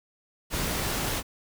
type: noise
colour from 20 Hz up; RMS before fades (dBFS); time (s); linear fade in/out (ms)
pink; -29; 0.5-1.23; 50
effects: none